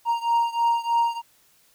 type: beating tone pair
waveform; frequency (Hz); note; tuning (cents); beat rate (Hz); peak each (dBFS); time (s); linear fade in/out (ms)
triangle; 932.3 / 935.5; A#5 / A#5; 0 / +6; 3.2; -20 / -22; 0.05-1.22; 50
effects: white hiss -60 dBFS RMS until 1.74 s